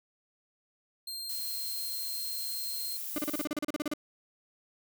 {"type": "tone", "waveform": "sawtooth", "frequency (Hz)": 4186, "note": "C8", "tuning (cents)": 0, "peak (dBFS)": -34, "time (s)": [1.07, 2.97], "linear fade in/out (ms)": 5}
{"type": "noise", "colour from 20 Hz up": "violet", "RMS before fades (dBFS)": -38, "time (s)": [1.29, 3.45], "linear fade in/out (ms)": 5}
{"type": "tone bursts", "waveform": "35% pulse", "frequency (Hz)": 298.3, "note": "D4", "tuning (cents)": 27, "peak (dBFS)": -28, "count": 14, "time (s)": [3.16, 3.937], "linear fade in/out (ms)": 2, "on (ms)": 23, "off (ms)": 35}
{"effects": []}